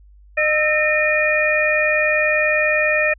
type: harmonic tone with a mistuned harmonic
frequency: 610 Hz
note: D#5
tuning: 34 cents flat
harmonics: 1 / 2 / 3 / 4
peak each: -19 / -29 / -19 / -19 dBFS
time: 0.37-3.14 s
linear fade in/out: 10 ms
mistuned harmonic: 2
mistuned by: +130 cents
effects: added 50 Hz sine -44 dBFS peak until 3.18 s